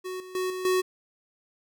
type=tone with level steps; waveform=square; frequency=370 Hz; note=F#4; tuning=in tune; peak=-33 / -42 / -27 / -32 / -22 dBFS; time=0.04-0.82 s; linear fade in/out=20 ms; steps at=0.2 / 0.35 / 0.5 / 0.65 s; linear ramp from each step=2 ms; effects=none